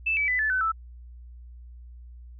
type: tone with pitch steps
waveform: sine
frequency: 2637 / 2296 / 1998.5 / 1739.8 / 1514.6 / 1318.5 Hz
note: E7 / D7 / B6 / A6 / F#6 / E6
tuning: 0 / -40 / +20 / -20 / +40 / 0 cents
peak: -22 dBFS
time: 0.06-0.72 s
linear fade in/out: 10 ms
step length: 110 ms
effects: added 60 Hz sine -42 dBFS peak until 2.39 s